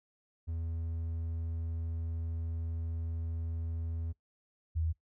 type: tone pair in turn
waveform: triangle / sine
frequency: 82.41 / 80.85 Hz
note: E2 / E2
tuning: 0 / -33 cents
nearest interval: unison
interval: 33 cents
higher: first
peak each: -32 / -29 dBFS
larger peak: second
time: 0.47-4.13 / 4.75-4.93 s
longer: first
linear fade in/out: 20 ms
effects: noise-tail reverb RT60 0.1 s tail -18 dB re dry